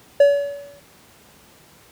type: tone with exponential decay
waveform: triangle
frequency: 569 Hz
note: C#5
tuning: 45 cents sharp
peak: -5 dBFS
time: 0.2-0.8 s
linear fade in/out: 5 ms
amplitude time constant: 130 ms
effects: pink hiss -50 dBFS RMS until 1.91 s + high-pass 80 Hz 12 dB/octave